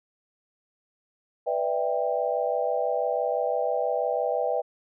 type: chord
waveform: sine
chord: E minor seventh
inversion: second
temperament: just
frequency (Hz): 494.4 / 593.3 / 659.3 / 791.1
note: B4 / D5 / E5 / G5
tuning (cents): +2 / +18 / 0 / +16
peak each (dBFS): -28 / -29 / -29 / -30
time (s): 1.46-4.62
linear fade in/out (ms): 20
effects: none